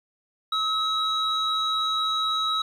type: tone pair together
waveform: sine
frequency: 1286 / 3854 Hz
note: E6 / B7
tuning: -43 / -43 cents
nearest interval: octave + perfect fifth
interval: 1900 cents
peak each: -24 dBFS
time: 0.52-2.62 s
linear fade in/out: 5 ms
effects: tanh soft clip ceiling -17 dBFS + 9-bit